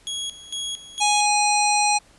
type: tone with tremolo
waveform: sawtooth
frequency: 3322 Hz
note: G#7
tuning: in tune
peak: -23 dBFS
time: 0.07-1.26 s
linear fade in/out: 0 ms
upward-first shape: square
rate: 2.2 Hz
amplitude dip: 80%
type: harmonic tone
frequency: 830 Hz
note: G#5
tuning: 1 cent flat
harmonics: 1 / 3 / 5 / 7 / 9 / 10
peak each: -19 / -24 / -26 / -27 / -29 / -29 dBFS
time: 1-1.99 s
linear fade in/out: 20 ms
effects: pink hiss -54 dBFS RMS until 2.18 s + resampled to 24000 Hz